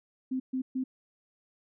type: tone bursts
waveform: sine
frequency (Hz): 259.4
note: C4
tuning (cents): -15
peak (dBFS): -28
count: 3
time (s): 0.31-0.84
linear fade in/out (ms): 10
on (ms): 90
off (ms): 130
effects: none